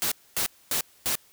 white noise bursts, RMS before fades -26 dBFS, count 4, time 0.02-1.154 s, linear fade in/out 0 ms, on 96 ms, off 250 ms, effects white hiss -58 dBFS RMS until 1.32 s

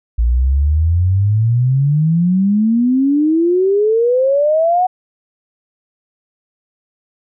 sine exponential sweep, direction up, 56.1 to 747 Hz, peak -10 dBFS, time 0.18-4.87 s, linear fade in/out 10 ms, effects none

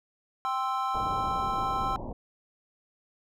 triangle chord, C major, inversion second, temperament equal, 784 / 1046.5 / 1318.5 Hz, G5 / C6 / E6, 0 / 0 / 0 cents, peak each -30 / -29 / -30 dBFS, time 0.45-1.96 s, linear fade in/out 0 ms
pink low-pass noise, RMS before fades -37 dBFS, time 0.94-2.13 s, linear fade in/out 5 ms, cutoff 1000 Hz, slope 96 dB/octave
effects none

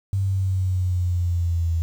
sine linear sweep, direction down, 98 to 82.2 Hz, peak -19 dBFS, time 0.13-1.82 s, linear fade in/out 0 ms, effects 8-bit

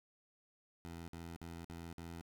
15% pulse tone bursts, 84.1 Hz, E2, 35 cents sharp, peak -40 dBFS, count 5, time 0.85-2.212 s, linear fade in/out 0 ms, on 230 ms, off 53 ms, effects none

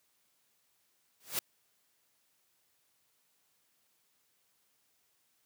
white noise with exponential growth, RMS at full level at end -29 dBFS, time 1.2-1.39 s, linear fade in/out 2 ms, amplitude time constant 40 ms, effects white hiss -74 dBFS RMS until 5.45 s + high-pass 80 Hz 12 dB/octave

